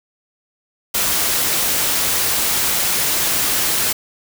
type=noise; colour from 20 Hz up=white; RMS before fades=-18 dBFS; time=0.94-3.93 s; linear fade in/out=10 ms; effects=none